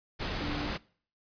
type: tone in noise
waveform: sine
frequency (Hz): 293.7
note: D4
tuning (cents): 0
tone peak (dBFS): -36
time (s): 0.41-0.71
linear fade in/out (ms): 20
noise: pink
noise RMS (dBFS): -34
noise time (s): 0.19-0.78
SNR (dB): -5
effects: noise-tail reverb RT60 0.5 s tail -23 dB re dry + resampled to 11025 Hz